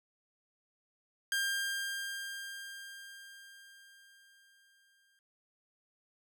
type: tone with exponential decay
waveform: sawtooth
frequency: 1599 Hz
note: G6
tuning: 34 cents sharp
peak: -26 dBFS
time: 1.32-5.19 s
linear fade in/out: 1 ms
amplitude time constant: 840 ms
effects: none